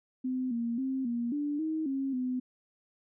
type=tone with pitch steps; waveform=sine; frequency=256.4 / 233.8 / 264.5 / 237 / 291.9 / 315.5 / 270.5 / 253.2 Hz; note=C4 / A#3 / C4 / A#3 / D4 / D#4 / C#4 / B3; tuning=-35 / +5 / +19 / +29 / -10 / +24 / -42 / +43 cents; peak=-29 dBFS; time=0.24-2.4 s; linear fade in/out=10 ms; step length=270 ms; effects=none